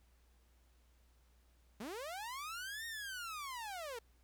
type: linear two-way sweep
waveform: sawtooth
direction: up then down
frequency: 189.2 to 1864.7 to 441.6 Hz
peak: -39 dBFS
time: 1.8-3.99 s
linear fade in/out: 5 ms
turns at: 2.86 s
effects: added 60 Hz sine -66 dBFS peak until 4.23 s + pink hiss -75 dBFS RMS until 4.23 s